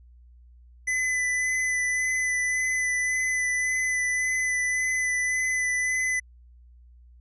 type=tone with vibrato; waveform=square; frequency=2007 Hz; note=B6; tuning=27 cents sharp; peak=-24 dBFS; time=0.87-6.2 s; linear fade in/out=10 ms; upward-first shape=sine; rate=1.8 Hz; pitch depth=13 cents each way; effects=added 60 Hz sine -49 dBFS peak until 7.2 s + resampled to 24000 Hz